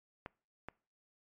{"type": "clicks", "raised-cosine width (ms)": 0.5, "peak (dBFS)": -27, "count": 2, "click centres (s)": [0.261, 0.686], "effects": ["noise-tail reverb RT60 0.4 s tail -24 dB re dry", "MP3 48 kbps"]}